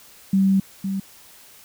sine tone pair in turn, 193.3 / 194.17 Hz, G3 / G3, -24 / -16 cents, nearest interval unison, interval 8 cents, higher second, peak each -14 / -22 dBFS, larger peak first, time 0.33-0.6 / 0.84-1 s, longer first, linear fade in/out 5 ms, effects white hiss -48 dBFS RMS until 1.64 s

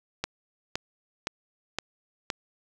click train, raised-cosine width 0.2 ms, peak -11 dBFS, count 5, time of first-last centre 0.24-2.302 s, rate 1.94 Hz, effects none

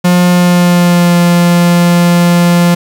45% pulse tone with pitch glide, 177.7 to 173.64 Hz, F3 to F3, +30 to -10 cents, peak -5 dBFS, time 0.04-2.75 s, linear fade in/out 10 ms, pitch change -40 cents, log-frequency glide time 0.3-1.17 s, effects 7-bit

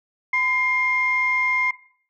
sine tone pair together, 1008.2 / 2119 Hz, B5 / C7, +35 / +21 cents, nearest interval octave + minor second, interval 1286 cents, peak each -25 / -18 dBFS, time 0.33-1.71 s, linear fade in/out 5 ms, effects noise-tail reverb RT60 0.5 s tail -17 dB re dry + tanh soft clip ceiling -11 dBFS

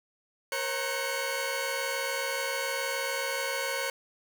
sawtooth tone cluster, 474 / 541 / 928 / 1514 / 2203 Hz, A#4 / C#5 / A#5 / F#6 / C#7, +29 / -42 / -8 / +39 / -11 cents, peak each -35 / -30 / -36 / -32 / -32 dBFS, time 0.52-3.9 s, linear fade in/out 2 ms, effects none

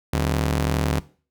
sawtooth ring-modulated tone, 112 Hz, A2, 31 cents sharp, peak -13 dBFS, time 0.13-1 s, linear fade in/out 5 ms, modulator 34.8 Hz, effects noise-tail reverb RT60 0.4 s tail -19 dB re dry

